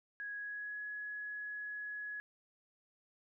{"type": "tone with pitch glide", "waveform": "sine", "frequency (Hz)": [1661.2, 1684.4], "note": ["G#6", "G#6"], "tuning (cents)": [0, 24], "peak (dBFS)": -40, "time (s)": [0.2, 2.2], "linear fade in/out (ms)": 0, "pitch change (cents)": 24, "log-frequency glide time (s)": [0.35, 0.81], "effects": []}